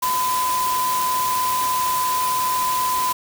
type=tone in noise; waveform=sine; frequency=1010 Hz; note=B5; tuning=39 cents sharp; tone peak=-19 dBFS; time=0.02-3.13 s; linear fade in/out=10 ms; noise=white; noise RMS=-27 dBFS; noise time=0.02-3.13 s; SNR=+5 dB; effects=none